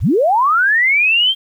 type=linear sweep; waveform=sine; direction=up; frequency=34.65 to 3209 Hz; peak=-10 dBFS; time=0-1.35 s; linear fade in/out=50 ms; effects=8-bit